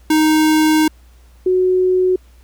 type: tone pair in turn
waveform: square / sine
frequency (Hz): 311.1 / 368.7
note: D#4 / F#4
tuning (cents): 0 / -6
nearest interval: minor third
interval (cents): 294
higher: second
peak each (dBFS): -11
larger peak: neither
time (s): 0.1-0.88 / 1.46-2.16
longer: first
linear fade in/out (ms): 5
effects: added 60 Hz sine -43 dBFS peak until 2.43 s + pink hiss -55 dBFS RMS until 2.43 s